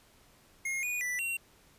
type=tone with pitch steps; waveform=square; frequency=2145 / 2459 / 1976 / 2743 Hz; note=C7 / D#7 / B6 / F7; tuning=+42 / -21 / 0 / -32 cents; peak=-32 dBFS; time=0.65-1.37 s; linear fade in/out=5 ms; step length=180 ms; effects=pink hiss -62 dBFS RMS until 1.78 s + resampled to 32000 Hz